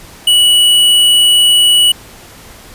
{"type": "tone", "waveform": "square", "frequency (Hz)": 2941, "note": "F#7", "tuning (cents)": -11, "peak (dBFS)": -6, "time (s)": [0.27, 1.92], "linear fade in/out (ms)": 5, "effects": ["pink hiss -36 dBFS RMS until 2.74 s", "resampled to 32000 Hz"]}